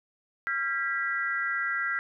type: tone cluster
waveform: sine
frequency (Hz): 1376 / 1616 / 1959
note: F6 / G#6 / B6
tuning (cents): -26 / -48 / -15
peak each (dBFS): -31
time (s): 0.47-1.99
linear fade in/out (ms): 0
effects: none